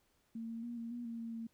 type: tone with pitch steps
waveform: sine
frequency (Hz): 227.4 / 228.8 / 237.9 / 230.9 / 240.5 / 230.9 / 229.3 / 227.8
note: A#3 / A#3 / A#3 / A#3 / B3 / A#3 / A#3 / A#3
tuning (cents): -43 / -32 / +35 / -16 / -46 / -16 / -28 / -40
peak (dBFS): -40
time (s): 0.35-1.47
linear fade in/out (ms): 5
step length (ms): 140
effects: pink hiss -75 dBFS RMS until 1.53 s